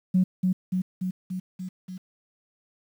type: tone with echo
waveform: sine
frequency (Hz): 184.4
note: F#3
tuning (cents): -6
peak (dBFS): -16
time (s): 0.14-0.24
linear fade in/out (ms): 10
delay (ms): 290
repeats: 6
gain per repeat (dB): -3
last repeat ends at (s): 1.98
effects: tanh soft clip ceiling -12 dBFS + 9-bit